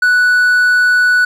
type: tone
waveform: triangle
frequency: 1480 Hz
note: F#6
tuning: in tune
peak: -6 dBFS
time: 0.02-1.25 s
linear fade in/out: 5 ms
effects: none